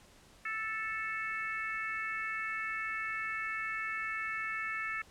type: harmonic tone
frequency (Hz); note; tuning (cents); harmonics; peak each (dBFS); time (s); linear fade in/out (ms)
440; A4; 0; 3 / 4 / 5 / 6; -40 / -38 / -39 / -45; 0.45-5.02; 5
effects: pink hiss -60 dBFS RMS until 5.1 s + low-pass 10000 Hz 12 dB/octave